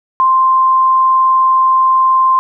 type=tone; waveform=sine; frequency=1046.5 Hz; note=C6; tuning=in tune; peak=-7 dBFS; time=0.2-2.39 s; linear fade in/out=0 ms; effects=none